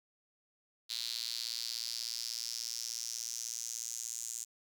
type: tone with high-pass filter sweep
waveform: sawtooth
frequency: 116.54 Hz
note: A#2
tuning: in tune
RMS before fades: -40 dBFS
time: 0.89-4.45 s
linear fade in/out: 20 ms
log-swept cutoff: 4100 to 7000 Hz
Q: 4.9
effects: none